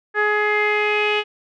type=tone with low-pass filter sweep; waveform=sawtooth; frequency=420 Hz; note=G#4; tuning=19 cents sharp; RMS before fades=-19 dBFS; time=0.14-1.24 s; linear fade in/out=50 ms; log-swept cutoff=1700 to 2800 Hz; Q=6.2; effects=none